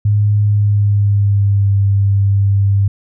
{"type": "tone with pitch glide", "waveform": "sine", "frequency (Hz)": [103.83, 99.37], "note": ["G#2", "G2"], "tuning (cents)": [0, 24], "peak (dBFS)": -9, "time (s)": [0.05, 2.88], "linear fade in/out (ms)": 5, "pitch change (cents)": -76, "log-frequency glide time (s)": [0.44, 1.74], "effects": []}